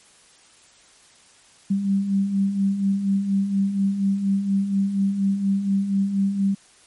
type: beating tone pair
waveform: sine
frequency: 193.3 / 197.5 Hz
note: G3 / G3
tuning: -24 / +13 cents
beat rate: 4.2 Hz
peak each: -27 / -19 dBFS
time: 1.7-6.55 s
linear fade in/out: 10 ms
effects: white hiss -53 dBFS RMS until 6.86 s + MP3 48 kbps

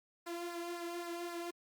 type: tone with flanger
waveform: sawtooth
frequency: 344.5 Hz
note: F4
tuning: 24 cents flat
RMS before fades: -42 dBFS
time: 0.26-1.51 s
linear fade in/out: 10 ms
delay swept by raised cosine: 0.29 to 2.39 ms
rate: 3.8 Hz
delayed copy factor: -0.65
effects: Opus 48 kbps

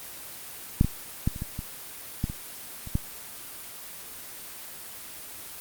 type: clicks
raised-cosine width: 5 ms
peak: -6 / -12 / -10 / -24 / -18 / -20 / -13 / -21 / -26 / -11 dBFS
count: 10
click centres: 0.811 / 0.846 / 1.275 / 1.361 / 1.421 / 1.591 / 2.241 / 2.299 / 2.873 / 2.954 s
effects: white hiss -41 dBFS RMS until 5.6 s + Opus 24 kbps

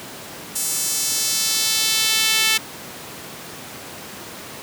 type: tone with high-pass filter sweep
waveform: sawtooth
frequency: 440 Hz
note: A4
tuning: in tune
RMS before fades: -20 dBFS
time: 0.55-2.58 s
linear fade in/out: 10 ms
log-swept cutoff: 7900 to 2600 Hz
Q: 1.3
effects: pink hiss -35 dBFS RMS until 4.62 s + high-pass 150 Hz 12 dB/octave

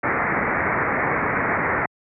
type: low-pass noise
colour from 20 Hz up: white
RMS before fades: -22 dBFS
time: 0.03-1.86 s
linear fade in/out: 5 ms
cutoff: 2200 Hz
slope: 96 dB/octave
effects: high-pass 80 Hz 12 dB/octave

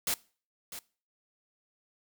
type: noise with echo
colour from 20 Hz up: white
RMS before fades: -30 dBFS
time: 0.07-0.14 s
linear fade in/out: 2 ms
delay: 650 ms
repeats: 1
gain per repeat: -12 dB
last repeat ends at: 0.79 s
effects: noise-tail reverb RT60 0.4 s tail -22 dB re dry

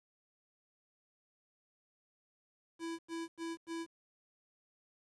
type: tone bursts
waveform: square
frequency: 331.4 Hz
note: E4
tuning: 9 cents sharp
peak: -39 dBFS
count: 4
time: 2.79-3.866 s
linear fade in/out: 50 ms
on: 200 ms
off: 92 ms
effects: resampled to 22050 Hz + 11-bit

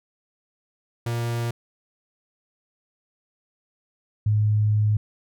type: tone pair in turn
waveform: 45% pulse / sine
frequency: 117.8 / 106.02 Hz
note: A#2 / G#2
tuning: +19 / +36 cents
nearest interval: major second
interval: 183 cents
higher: first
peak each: -24 / -17 dBFS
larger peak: second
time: 1.06-1.51 / 4.26-4.97 s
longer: second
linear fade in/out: 5 ms
effects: none

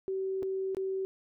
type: tone with dropouts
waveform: sine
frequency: 382.6 Hz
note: G4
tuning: 42 cents flat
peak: -30 dBFS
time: 0.08-1.05 s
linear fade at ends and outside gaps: 0 ms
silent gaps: 0.425-0.43 / 0.748-0.769 s
effects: none

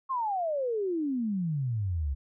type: exponential sweep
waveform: sine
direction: down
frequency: 1094 to 65.41 Hz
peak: -27 dBFS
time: 0.09-2.15 s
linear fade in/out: 20 ms
effects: none

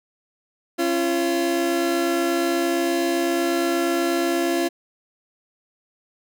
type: tone pair together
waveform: 30% pulse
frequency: 272.6 / 340.9 Hz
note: C#4 / F4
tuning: -29 / -42 cents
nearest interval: major third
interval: 387 cents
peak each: -23 / -18 dBFS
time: 0.78-4.69 s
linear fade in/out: 20 ms
effects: none

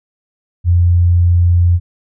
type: tone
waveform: sine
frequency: 87.31 Hz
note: F2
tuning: in tune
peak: -7 dBFS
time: 0.64-1.8 s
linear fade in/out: 50 ms
effects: none

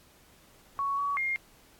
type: tone with pitch steps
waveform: sine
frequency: 1114 / 1130 / 2125 Hz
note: C#6 / C#6 / C7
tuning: +8 / +33 / +26 cents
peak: -27 dBFS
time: 0.79-1.36 s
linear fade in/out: 0 ms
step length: 190 ms
effects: pink hiss -59 dBFS RMS until 1.79 s + AAC 64 kbps

